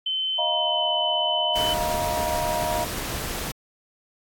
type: tone with pitch glide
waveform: sine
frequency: 3066 to 3026 Hz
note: G7 to F#7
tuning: -39 to +38 cents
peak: -23 dBFS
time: 0.06-1.74 s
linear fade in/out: 5 ms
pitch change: -23 cents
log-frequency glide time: 0.39-0.92 s
type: chord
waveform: sine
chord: Eb suspended second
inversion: none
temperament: equal with one note detuned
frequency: 622.3 / 698.5 / 953.6 Hz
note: Eb5 / F5 / Bb5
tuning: 0 / 0 / +39 cents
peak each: -28 dBFS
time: 0.38-2.85 s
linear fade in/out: 10 ms
type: noise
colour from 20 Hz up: pink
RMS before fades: -30 dBFS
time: 1.55-3.52 s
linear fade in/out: 10 ms
effects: AAC 64 kbps